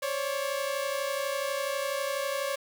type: tone pair together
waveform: sawtooth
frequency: 539.9 / 572 Hz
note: C#5 / D5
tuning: -46 / -46 cents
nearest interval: minor second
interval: 100 cents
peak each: -28 dBFS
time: 0.02-2.56 s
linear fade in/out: 10 ms
effects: 8-bit